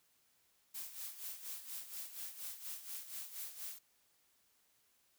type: noise with tremolo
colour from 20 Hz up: blue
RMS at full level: -44 dBFS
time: 0.74-3.79 s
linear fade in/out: 10 ms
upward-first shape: sine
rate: 4.2 Hz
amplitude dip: 70%
effects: white hiss -74 dBFS RMS until 5.18 s